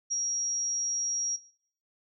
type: tone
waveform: sine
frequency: 5660 Hz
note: F8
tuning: 22 cents sharp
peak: -27 dBFS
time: 0.1-1.37 s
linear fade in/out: 20 ms
effects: noise-tail reverb RT60 0.5 s tail -17 dB re dry